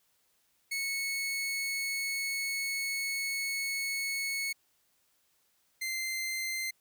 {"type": "tone pair in turn", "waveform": "sawtooth", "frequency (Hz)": [2203, 2081], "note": ["C#7", "C7"], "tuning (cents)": [-11, -10], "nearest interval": "minor second", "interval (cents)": 99, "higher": "first", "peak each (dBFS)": [-28, -29], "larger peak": "first", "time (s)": [[0.71, 4.53], [5.81, 6.71]], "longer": "first", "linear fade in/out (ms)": 10, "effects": ["white hiss -72 dBFS RMS until 6.8 s"]}